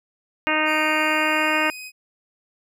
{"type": "harmonic tone", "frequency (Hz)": 309.2, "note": "D#4", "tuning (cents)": -11, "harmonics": [1, 2, 3, 4, 5, 6, 7, 8, 9], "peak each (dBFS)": [-27, -27, -27, -27, -27, -27, -27, -27, -27], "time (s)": [0.47, 1.7], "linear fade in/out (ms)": 0}
{"type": "tone with pitch glide", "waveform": "sawtooth", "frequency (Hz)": [2357, 2512], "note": ["D7", "D#7"], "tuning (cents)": [6, 16], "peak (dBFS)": -31, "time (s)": [0.65, 1.92], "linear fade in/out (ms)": 50, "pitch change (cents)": 110, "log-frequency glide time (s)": [0.98, 1.8]}
{"effects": []}